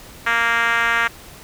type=tone with band-pass filter; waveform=5% pulse; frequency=232.3 Hz; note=A#3; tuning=6 cents flat; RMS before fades=-18 dBFS; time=0.26-1.08 s; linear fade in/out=10 ms; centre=1600 Hz; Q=1.9; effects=pink hiss -41 dBFS RMS until 1.43 s